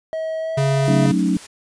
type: tone with pitch glide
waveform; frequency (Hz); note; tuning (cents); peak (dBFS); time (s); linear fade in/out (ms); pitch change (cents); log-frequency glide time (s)
triangle; 640 to 658; D#5 to E5; +49 to -3; -20; 0.13-1.06; 0; +48; 0.39-0.69
type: tone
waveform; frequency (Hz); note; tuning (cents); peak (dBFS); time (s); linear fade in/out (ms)
square; 138.59; C#3; 0; -17; 0.57-1.12; 10
type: noise with tremolo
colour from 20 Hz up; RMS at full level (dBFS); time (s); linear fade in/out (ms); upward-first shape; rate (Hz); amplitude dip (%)
white; -37; 0.84-1.47; 10; triangle; 12; 30
type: chord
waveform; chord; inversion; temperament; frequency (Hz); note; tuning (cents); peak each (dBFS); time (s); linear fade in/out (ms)
sine; D# half-diminished seventh; first; equal; 185 / 220 / 277.2 / 311.1; F#3 / A3 / C#4 / D#4; 0 / 0 / 0 / 0; -19 / -23 / -21 / -22; 0.88-1.37; 2
effects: resampled to 22050 Hz